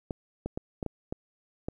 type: clicks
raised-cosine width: 2 ms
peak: -19 dBFS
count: 7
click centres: 0.108 / 0.46 / 0.575 / 0.828 / 0.863 / 1.125 / 1.685 s
effects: 10-bit